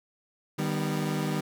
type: chord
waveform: 30% pulse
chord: Eb augmented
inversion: none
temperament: equal with one note detuned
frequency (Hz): 152.89 / 196 / 246.9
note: Eb3 / G3 / B3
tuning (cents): -30 / 0 / 0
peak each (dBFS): -27 / -29 / -33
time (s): 0.58-1.41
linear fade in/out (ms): 10
effects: none